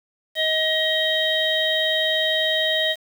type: harmonic tone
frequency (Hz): 631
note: D#5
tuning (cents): +24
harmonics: 1 / 3 / 5 / 6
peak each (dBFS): -24 / -24 / -24 / -24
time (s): 0.35-2.96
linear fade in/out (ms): 50
effects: 7-bit